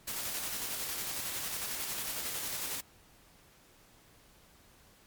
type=noise with tremolo; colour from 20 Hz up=white; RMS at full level=-36 dBFS; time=0.07-2.81 s; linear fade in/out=10 ms; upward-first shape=square; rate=11 Hz; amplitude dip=25%; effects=pink hiss -61 dBFS RMS until 5.06 s + MP3 96 kbps